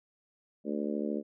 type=harmonic tone; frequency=73.42 Hz; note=D2; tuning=in tune; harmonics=3 / 4 / 5 / 6 / 7 / 8; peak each=-34 / -36 / -38 / -40 / -41 / -42 dBFS; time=0.64-1.23 s; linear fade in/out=50 ms; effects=none